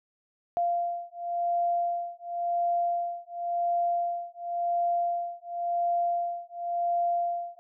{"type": "beating tone pair", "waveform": "sine", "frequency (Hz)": [693, 693.93], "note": ["F5", "F5"], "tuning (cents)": [-14, -11], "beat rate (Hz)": 0.93, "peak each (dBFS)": -29, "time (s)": [0.57, 7.59], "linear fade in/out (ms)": 0, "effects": []}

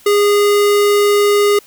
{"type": "tone", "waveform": "square", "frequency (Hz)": 410.3, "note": "G#4", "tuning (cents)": -21, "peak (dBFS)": -10, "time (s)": [0.06, 1.59], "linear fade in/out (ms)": 5, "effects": ["white hiss -45 dBFS RMS until 1.66 s"]}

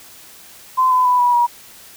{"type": "tone with pitch steps", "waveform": "sine", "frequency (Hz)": [1029, 1010.7, 992.8, 975.2, 957.9], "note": ["C6", "B5", "B5", "B5", "A#5"], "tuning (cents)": [-29, 40, 9, -22, 47], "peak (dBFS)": -11, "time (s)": [0.77, 1.47], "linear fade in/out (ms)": 20, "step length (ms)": 140, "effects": ["white hiss -42 dBFS RMS until 1.96 s"]}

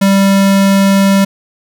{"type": "tone", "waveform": "square", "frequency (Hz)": 196, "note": "G3", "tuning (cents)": 0, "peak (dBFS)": -7, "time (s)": [0.01, 1.25], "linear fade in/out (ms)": 10, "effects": []}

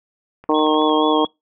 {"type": "click train", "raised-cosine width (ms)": 0.5, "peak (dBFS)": -26, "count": 7, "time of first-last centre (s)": [0.44, 0.895], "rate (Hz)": 13.2}
{"type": "harmonic tone", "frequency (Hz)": 154, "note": "D#3", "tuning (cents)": -17, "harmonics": [2, 3, 4, 5, 6, 7], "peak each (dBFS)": [-18, -19, -24, -24, -22, -22], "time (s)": [0.49, 1.25], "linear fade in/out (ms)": 2}
{"type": "tone with vibrato", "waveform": "sine", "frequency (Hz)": 3322, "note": "G#7", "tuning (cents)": 0, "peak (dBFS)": -26, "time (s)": [0.54, 1.27], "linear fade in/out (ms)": 10, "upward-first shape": "sine", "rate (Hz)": 4.2, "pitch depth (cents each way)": 46}
{"effects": ["noise-tail reverb RT60 0.2 s tail -26 dB re dry"]}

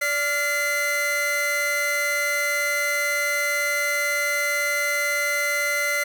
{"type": "tone cluster", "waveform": "45% pulse", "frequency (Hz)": [581, 1398, 2048], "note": ["D5", "F6", "C7"], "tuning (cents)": [-19, 1, -38], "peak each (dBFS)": [-29, -28, -23], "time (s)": [0.01, 6.04], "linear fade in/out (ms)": 10, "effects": []}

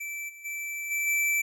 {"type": "tone with level steps", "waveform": "square", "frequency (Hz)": 2326, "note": "D7", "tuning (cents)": -17, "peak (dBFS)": [-34, -45, -33, -27, -24], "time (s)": [0, 1.42], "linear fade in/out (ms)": 10, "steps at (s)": [0.28, 0.44, 0.9, 1.06], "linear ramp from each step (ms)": 20, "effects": []}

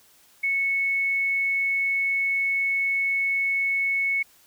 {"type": "tone", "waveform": "sine", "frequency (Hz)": 2206, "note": "C#7", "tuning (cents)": -9, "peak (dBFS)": -21, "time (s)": [0.43, 4.23], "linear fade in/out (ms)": 10, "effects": ["white hiss -57 dBFS RMS until 4.46 s"]}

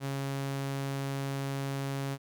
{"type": "tone", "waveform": "sawtooth", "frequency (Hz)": 137.5, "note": "C#3", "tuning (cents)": -14, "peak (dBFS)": -28, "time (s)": [0, 2.18], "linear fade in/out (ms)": 50, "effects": []}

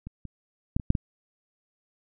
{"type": "clicks", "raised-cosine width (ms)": 5, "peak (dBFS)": [-25, -26, -11, -21, -6, -14], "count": 6, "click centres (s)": [0.07, 0.253, 0.765, 0.798, 0.904, 0.952], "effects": []}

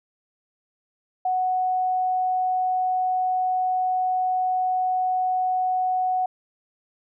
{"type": "tone", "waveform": "sine", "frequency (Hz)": 740, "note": "F#5", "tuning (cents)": 0, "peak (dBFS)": -20, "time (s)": [1.25, 6.26], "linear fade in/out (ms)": 5, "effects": []}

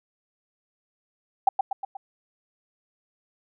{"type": "tone with echo", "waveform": "sine", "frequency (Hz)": 784, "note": "G5", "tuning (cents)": 0, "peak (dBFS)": -13, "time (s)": [1.47, 1.49], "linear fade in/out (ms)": 5, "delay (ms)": 120, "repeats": 4, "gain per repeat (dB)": -5, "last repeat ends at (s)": 1.97, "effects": []}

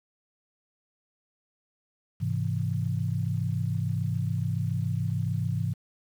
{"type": "chord", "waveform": "sine", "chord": "Ab augmented", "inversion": "none", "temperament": "equal with one note detuned", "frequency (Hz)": [103.83, 130.81, 165.39], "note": ["Ab2", "C3", "E3"], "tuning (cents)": [0, 0, 6], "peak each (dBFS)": [-29, -30, -31], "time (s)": [2.2, 5.74], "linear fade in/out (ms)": 20, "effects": ["9-bit"]}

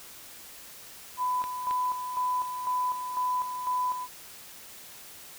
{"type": "tone with tremolo", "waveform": "sine", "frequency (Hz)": 1000, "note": "B5", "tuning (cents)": 21, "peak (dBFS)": -25, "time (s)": [1.17, 4.08], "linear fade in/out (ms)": 50, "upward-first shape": "square", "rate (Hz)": 2, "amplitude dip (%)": 55}
{"type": "clicks", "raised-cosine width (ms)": 0.3, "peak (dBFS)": -22, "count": 2, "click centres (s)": [1.44, 1.71]}
{"effects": ["white hiss -47 dBFS RMS until 5.38 s"]}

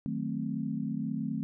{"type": "chord", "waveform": "sine", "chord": "D# diminished seventh", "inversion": "none", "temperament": "equal", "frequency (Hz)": [155.56, 185, 220, 261.6], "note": ["D#3", "F#3", "A3", "C4"], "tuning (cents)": [0, 0, 0, 0], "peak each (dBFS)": [-37, -38, -34, -36], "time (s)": [0.06, 1.43], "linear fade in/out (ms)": 0, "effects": []}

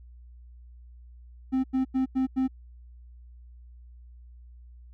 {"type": "tone bursts", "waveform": "triangle", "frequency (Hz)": 261.6, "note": "C4", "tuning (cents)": 0, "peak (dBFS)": -20, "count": 5, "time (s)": [1.52, 2.48], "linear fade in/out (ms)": 20, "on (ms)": 120, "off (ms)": 90, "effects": ["added 60 Hz sine -46 dBFS peak until 4.93 s"]}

